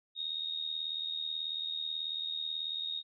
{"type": "tone with amplitude modulation", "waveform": "sine", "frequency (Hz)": 3730, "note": "A#7", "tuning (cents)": 0, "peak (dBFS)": -31, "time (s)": [0.15, 3.03], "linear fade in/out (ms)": 50, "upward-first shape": "sine", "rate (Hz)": 78.3, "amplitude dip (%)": 70, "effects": []}